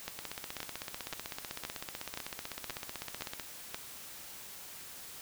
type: two click trains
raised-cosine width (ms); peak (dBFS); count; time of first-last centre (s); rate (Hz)
0.2; -21 / -19; 52 / 8; 0.19-3.398 / 0.08-3.745; 15.9 / 1.91
effects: white hiss -48 dBFS RMS until 5.21 s